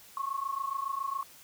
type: tone pair together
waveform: sine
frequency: 1081.5 / 1108.7 Hz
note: C#6 / C#6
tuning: -43 / 0 cents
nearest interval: unison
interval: 43 cents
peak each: -34 / -34 dBFS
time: 0.17-1.23 s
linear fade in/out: 2 ms
effects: white hiss -54 dBFS RMS until 1.43 s